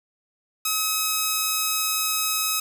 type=tone; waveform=5% pulse; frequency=1277 Hz; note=D#6; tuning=45 cents sharp; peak=-10 dBFS; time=0.65-2.6 s; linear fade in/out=5 ms; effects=none